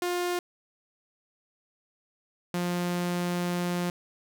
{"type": "tone pair in turn", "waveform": "sawtooth", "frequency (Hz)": [354.2, 176.28], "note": ["F4", "F3"], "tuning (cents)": [24, 16], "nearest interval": "octave", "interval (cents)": 1208, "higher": "first", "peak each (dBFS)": [-23, -23], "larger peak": "neither", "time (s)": [[0.02, 0.39], [2.54, 3.9]], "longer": "second", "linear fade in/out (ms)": 2, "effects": []}